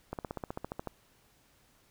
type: slowing click train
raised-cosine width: 1 ms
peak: -22 dBFS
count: 12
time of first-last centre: 0.13-0.873 s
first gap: 58 ms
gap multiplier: 1.03
effects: pink hiss -66 dBFS RMS until 1.9 s